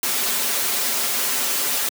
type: noise with comb filter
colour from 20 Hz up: white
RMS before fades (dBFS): -22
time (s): 0.03-1.89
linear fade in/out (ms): 2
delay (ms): 6.3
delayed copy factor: -0.8
effects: high-pass 200 Hz 12 dB/octave